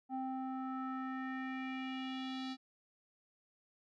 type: tone with low-pass filter sweep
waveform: square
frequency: 261.6 Hz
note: C4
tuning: in tune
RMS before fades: -41 dBFS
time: 0.09-2.57 s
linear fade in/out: 50 ms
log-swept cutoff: 790 to 4300 Hz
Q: 3.4
effects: none